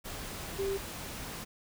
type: tone in noise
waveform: sine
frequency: 392 Hz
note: G4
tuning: in tune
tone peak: -30 dBFS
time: 0.58-0.78 s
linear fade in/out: 20 ms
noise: pink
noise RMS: -41 dBFS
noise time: 0.04-1.45 s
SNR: +8 dB
effects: none